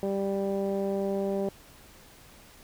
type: tone with low-pass filter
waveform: 15% pulse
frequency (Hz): 196.6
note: G3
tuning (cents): +5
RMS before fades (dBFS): -29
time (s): 0.03-1.49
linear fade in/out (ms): 0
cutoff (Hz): 540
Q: 1.5
effects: pink hiss -53 dBFS RMS until 2.63 s